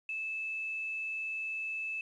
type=tone with quantisation; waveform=sine; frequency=2621 Hz; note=E7; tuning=11 cents flat; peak=-34 dBFS; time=0.09-2.01 s; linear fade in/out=2 ms; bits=10; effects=resampled to 22050 Hz